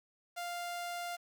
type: tone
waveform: sawtooth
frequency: 698.5 Hz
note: F5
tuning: in tune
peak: -34 dBFS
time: 0.36-1.17 s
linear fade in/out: 20 ms
effects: 10-bit